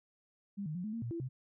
sine tone with pitch steps, 200.4 / 153.5 / 178.7 / 214.2 / 229.6 / 117.5 / 336.4 / 129.4 Hz, G3 / D#3 / F3 / A3 / A#3 / A#2 / E4 / C3, +38 / -23 / +40 / -46 / -26 / +14 / +35 / -19 cents, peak -36 dBFS, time 0.57-1.29 s, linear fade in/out 20 ms, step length 90 ms, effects none

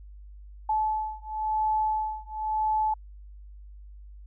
sine beating tone pair, 864 / 864.96 Hz, A5 / A5, -32 / -30 cents, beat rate 0.96 Hz, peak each -28 dBFS, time 0.69-2.94 s, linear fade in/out 5 ms, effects added 50 Hz sine -43 dBFS peak until 4.26 s

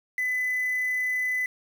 sine tone with quantisation, 2006 Hz, B6, 26 cents sharp, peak -24 dBFS, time 0.18-1.46 s, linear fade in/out 2 ms, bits 7, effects none

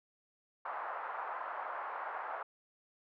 pink band-pass noise, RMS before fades -41 dBFS, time 0.65-2.43 s, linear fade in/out 5 ms, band 730 to 1400 Hz, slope 24 dB/octave, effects none

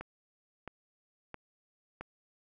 click train, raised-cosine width 0.5 ms, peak -26 dBFS, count 4, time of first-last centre 0.01-2.01 s, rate 1.5 Hz, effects none

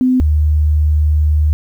sine tone pair in turn, 254.9 / 75.78 Hz, C4 / D#2, -45 / -45 cents, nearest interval octave + major sixth, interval 2100 cents, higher first, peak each -9 dBFS, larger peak neither, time 0.01-0.2 / 0.2-1.53 s, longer second, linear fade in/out 0 ms, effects 8-bit

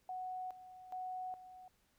sine tone with tremolo, 740 Hz, F#5, in tune, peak -40 dBFS, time 0.09-1.68 s, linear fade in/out 2 ms, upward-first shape square, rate 1.2 Hz, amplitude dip 75%, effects pink hiss -75 dBFS RMS until 1.98 s

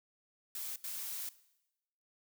blue noise bursts at uneven times, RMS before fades -41 dBFS, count 2, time 0.55-0.76 / 0.84-1.29 s, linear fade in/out 2 ms, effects noise-tail reverb RT60 0.9 s tail -18 dB re dry

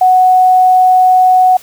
sine tone, 740 Hz, F#5, in tune, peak -4 dBFS, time 0.01-1.57 s, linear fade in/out 5 ms, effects white hiss -38 dBFS RMS until 1.62 s

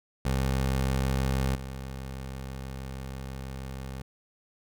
20% pulse tone with level steps, 66.2 Hz, C2, 21 cents sharp, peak -20 / -31 dBFS, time 0.25-4.02 s, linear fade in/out 5 ms, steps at 1.55 s, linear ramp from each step 2 ms, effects none

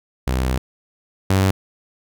sawtooth tone pair in turn, 64 / 95.89 Hz, C2 / G2, -38 / -38 cents, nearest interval perfect fifth, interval 700 cents, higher second, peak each -14 / -10 dBFS, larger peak second, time 0.27-0.58 / 1.3-1.51 s, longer first, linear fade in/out 5 ms, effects none

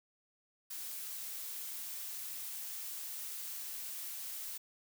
blue noise, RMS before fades -43 dBFS, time 0.7-4.58 s, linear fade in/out 10 ms, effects none

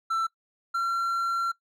triangle tone pair in turn, 1336 / 1364.9 Hz, E6 / F6, +23 / -40 cents, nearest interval unison, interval 37 cents, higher second, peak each -22 dBFS, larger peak neither, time 0.1-0.27 / 0.74-1.52 s, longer second, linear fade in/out 10 ms, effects noise-tail reverb RT60 0.1 s tail -19 dB re dry

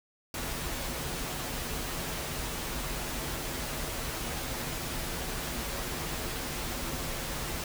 pink noise with comb filter, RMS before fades -35 dBFS, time 0.34-7.64 s, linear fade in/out 2 ms, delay 10 ms, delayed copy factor -0.5, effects none

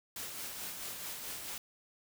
white noise with tremolo, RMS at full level -41 dBFS, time 0.16-1.58 s, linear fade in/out 2 ms, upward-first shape sine, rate 4.6 Hz, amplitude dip 35%, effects none

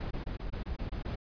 brown noise bursts, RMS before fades -36 dBFS, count 9, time 0-1.158 s, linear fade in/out 10 ms, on 110 ms, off 21 ms, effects resampled to 11025 Hz

